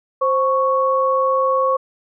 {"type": "tone pair together", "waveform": "sine", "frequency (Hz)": [525.2, 1108.7], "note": ["C5", "C#6"], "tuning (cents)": [6, 0], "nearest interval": "octave + minor second", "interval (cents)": 1294, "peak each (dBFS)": -17, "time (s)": [0.21, 1.77], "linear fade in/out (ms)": 10, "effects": []}